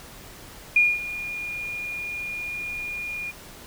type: tone with ADSR envelope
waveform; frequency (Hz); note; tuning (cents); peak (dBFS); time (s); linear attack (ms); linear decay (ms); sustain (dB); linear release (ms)
sine; 2430; D#7; -42; -13; 0.76-3.32; 4; 220; -16; 26
effects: pink hiss -44 dBFS RMS until 3.66 s